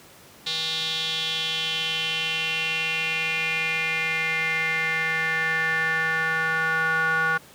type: tone with band-pass filter sweep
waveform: square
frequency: 161.1 Hz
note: E3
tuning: 39 cents flat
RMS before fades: -25 dBFS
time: 0.46-7.38 s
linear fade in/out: 10 ms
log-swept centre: 3800 to 1400 Hz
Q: 5.6
effects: pink hiss -49 dBFS RMS until 7.54 s + high-pass 100 Hz 12 dB/octave